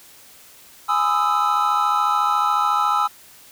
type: chord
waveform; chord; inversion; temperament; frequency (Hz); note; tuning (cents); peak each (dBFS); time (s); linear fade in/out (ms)
triangle; E major seventh; first; equal with one note detuned; 830.6 / 1003.9 / 1244.5 / 1318.5; G#5 / B5 / D#6 / E6; 0 / +28 / 0 / 0; -21 / -23 / -21 / -18; 0.88-3.08; 20
effects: white hiss -47 dBFS RMS until 3.51 s